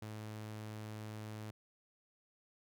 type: tone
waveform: sawtooth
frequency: 107.7 Hz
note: A2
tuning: 37 cents flat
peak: -40 dBFS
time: 0.02-1.51 s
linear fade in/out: 5 ms
effects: none